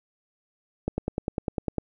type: click train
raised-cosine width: 2 ms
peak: -13 dBFS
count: 10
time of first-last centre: 0.88-1.783 s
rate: 9.97 Hz
effects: none